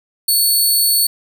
10% pulse tone, 4435 Hz, C#8, in tune, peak -5 dBFS, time 0.28-1.07 s, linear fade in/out 5 ms, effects none

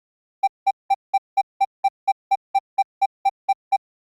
triangle tone bursts, 784 Hz, G5, in tune, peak -11 dBFS, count 15, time 0.43-3.765 s, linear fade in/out 10 ms, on 45 ms, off 190 ms, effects Opus 48 kbps

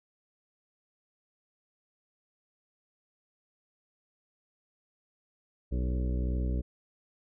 harmonic tone with a mistuned harmonic, 62.4 Hz, B1, 19 cents sharp, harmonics 1 / 2 / 3 / 4 / 5 / 6 / 7 / 8 / 9, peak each -28 / -38 / -39 / -42 / -42 / -50 / -46 / -52 / -49 dBFS, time 5.71-6.62 s, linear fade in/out 20 ms, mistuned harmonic 7, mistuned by -42 cents, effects none

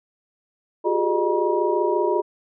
sine tone cluster, 357 / 391.7 / 417.4 / 609 / 957 Hz, F4 / G4 / G#4 / D#5 / A#5, +38 / -1 / +9 / -37 / +45 cents, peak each -23 / -26 / -24 / -26 / -25 dBFS, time 0.84-2.22 s, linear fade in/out 20 ms, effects none

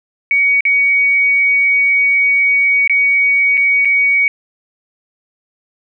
sine tone with dropouts, 2248 Hz, C#7, 24 cents sharp, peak -9 dBFS, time 0.31-4.28 s, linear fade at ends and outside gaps 1 ms, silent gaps 0.607-0.652 / 2.876-2.896 / 3.572-3.576 / 3.849-3.854 s, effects none

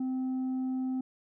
sine tone with tanh clipping, 258.9 Hz, C4, 18 cents flat, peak -30 dBFS, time 0-1.01 s, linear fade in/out 5 ms, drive 3 dB, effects none

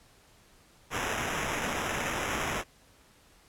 violet noise with sample-and-hold, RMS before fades -32 dBFS, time 0.9-2.64 s, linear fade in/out 50 ms, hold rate 4410 Hz, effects pink hiss -60 dBFS RMS until 3.48 s + low-pass 12000 Hz 12 dB/octave

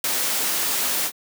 white noise with ADSR envelope, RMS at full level -21 dBFS, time 0.04-1.12 s, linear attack 3 ms, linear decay 11 ms, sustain -2 dB, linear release 67 ms, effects high-pass 200 Hz 12 dB/octave

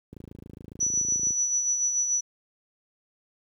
click train, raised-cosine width 3 ms, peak -28 dBFS, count 33, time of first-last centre 0.13-1.306 s, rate 27.2 Hz
sine tone with tremolo, 5920 Hz, F#8, in tune, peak -21 dBFS, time 0.8-2.21 s, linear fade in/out 10 ms, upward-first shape sine, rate 6.9 Hz, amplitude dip 45%
effects high-pass 60 Hz 12 dB/octave + 10-bit

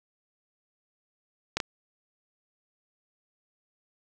clicks, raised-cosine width 0.2 ms, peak -9 / -11 dBFS, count 2, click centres 1.57 / 1.602 s, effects none

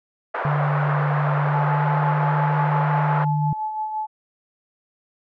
white band-pass noise, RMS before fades -26 dBFS, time 0.34-3.25 s, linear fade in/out 10 ms, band 490 to 1400 Hz, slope 24 dB/octave
sine tone with pitch glide, 146.5 to 150.01 Hz, D3 to D3, -4 to +37 cents, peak -19 dBFS, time 0.45-3.53 s, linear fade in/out 2 ms, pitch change +41 cents, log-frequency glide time 1.42-1.94 s
sine tone with tremolo, 863 Hz, A5, 34 cents flat, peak -22 dBFS, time 1.53-4.07 s, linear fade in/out 20 ms, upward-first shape sine, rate 5.8 Hz, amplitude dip 45%
effects none

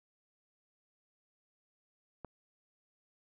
click, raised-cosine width 1 ms, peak -29 dBFS, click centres 2.247 s, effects none

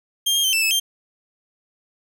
sawtooth tone with pitch steps, 3199 / 3224 / 3106 / 2655 / 2607 / 3173 Hz, G7 / G7 / G7 / E7 / E7 / G7, +34 / +48 / -17 / +12 / -20 / +20 cents, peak -14 dBFS, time 0.26-0.8 s, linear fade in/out 10 ms, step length 90 ms, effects none

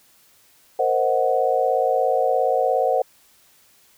sine chord, C half-diminished seventh, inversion third, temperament equal, 466.2 / 523.3 / 622.3 / 740 Hz, Bb4 / C5 / Eb5 / Gb5, 0 / 0 / 0 / 0 cents, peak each -24 / -21 / -25 / -21 dBFS, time 0.79-3.02 s, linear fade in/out 5 ms, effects white hiss -56 dBFS RMS until 3.97 s

